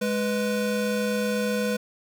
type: tone pair together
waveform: square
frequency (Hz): 208.4 / 495.6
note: G#3 / B4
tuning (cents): +6 / +6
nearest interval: octave + minor third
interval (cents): 1500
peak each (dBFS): -27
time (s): 0.01-1.77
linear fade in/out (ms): 10
effects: none